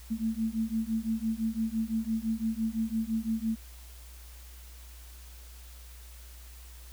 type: beating tone pair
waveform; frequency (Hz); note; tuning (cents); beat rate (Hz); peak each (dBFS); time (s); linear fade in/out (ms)
sine; 220 / 225.9; A3 / A3; 0 / +46; 5.9; -31; 0.1-3.56; 20
effects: added 60 Hz sine -46 dBFS peak until 6.92 s + white hiss -54 dBFS RMS until 6.92 s